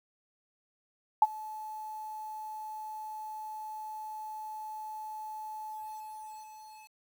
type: tone with ADSR envelope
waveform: sine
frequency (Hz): 863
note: A5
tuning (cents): -34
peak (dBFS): -15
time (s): 1.22-7.09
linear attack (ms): 3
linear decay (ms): 35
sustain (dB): -23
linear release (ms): 1400
effects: 9-bit